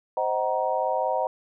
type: chord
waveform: sine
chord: C half-diminished seventh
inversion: none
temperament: just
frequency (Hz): 523.3 / 627.9 / 753.5 / 941.9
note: C5 / Eb5 / Gb5 / Bb5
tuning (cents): 0 / +16 / +31 / +18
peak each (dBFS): -28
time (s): 0.17-1.27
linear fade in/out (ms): 2
effects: none